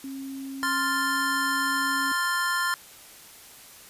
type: tone with pitch glide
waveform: sine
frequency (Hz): 270.5 to 273.3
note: C#4 to C#4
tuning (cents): -42 to -24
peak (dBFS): -33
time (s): 0.04-2.12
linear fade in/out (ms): 2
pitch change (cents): +18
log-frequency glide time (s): 0.85-1.23
type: chord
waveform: square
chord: F major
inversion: second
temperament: equal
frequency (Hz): 1046.5 / 1396.9 / 1760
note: C6 / F6 / A6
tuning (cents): 0 / 0 / 0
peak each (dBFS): -29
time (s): 0.63-2.74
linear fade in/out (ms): 0
effects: white hiss -48 dBFS RMS until 3.89 s + resampled to 32000 Hz